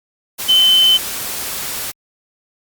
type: tone in noise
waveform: sine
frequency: 3059 Hz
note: G7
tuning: 43 cents flat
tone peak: -8 dBFS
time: 0.48-0.98 s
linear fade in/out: 20 ms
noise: white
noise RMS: -24 dBFS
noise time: 0.38-1.92 s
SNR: +13 dB
effects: Opus 48 kbps